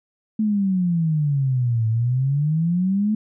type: exponential two-way sweep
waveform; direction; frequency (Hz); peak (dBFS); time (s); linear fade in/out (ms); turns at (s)
sine; down then up; 220 to 110 to 218.4; -17; 0.39-3.15; 5; 1.88
effects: none